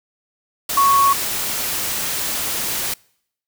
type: tone in noise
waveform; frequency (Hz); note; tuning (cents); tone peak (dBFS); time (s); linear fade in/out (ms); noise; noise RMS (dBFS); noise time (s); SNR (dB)
sine; 1108.7; C#6; 0; -11; 0.77-1.13; 5; white; -23; 0.69-2.94; +9
effects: noise-tail reverb RT60 0.7 s tail -26 dB re dry